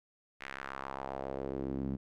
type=tone with band-pass filter sweep; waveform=sawtooth; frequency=67.4 Hz; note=C#2; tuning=48 cents flat; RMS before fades=-39 dBFS; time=0.4-1.97 s; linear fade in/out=20 ms; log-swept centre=2100 to 210 Hz; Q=2.1; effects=none